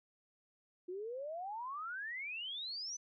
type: exponential sweep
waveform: sine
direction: up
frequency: 349.2 to 6120 Hz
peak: -40 dBFS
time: 0.88-2.97 s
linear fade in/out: 10 ms
effects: none